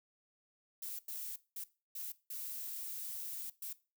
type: noise bursts at uneven times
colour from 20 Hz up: violet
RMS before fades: -43 dBFS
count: 6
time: 0.82-0.99 / 1.08-1.36 / 1.56-1.64 / 1.95-2.12 / 2.3-3.5 / 3.62-3.73 s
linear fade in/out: 5 ms
effects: noise-tail reverb RT60 0.3 s tail -18 dB re dry